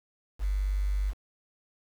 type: tone with quantisation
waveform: sine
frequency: 49 Hz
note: G1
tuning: in tune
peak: -25 dBFS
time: 0.39-1.14 s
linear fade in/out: 50 ms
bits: 8
effects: none